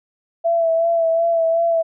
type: tone with vibrato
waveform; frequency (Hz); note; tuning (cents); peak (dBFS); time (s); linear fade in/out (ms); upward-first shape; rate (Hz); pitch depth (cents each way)
sine; 665; E5; +15; -14; 0.44-1.83; 20; sine; 2.7; 29
effects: none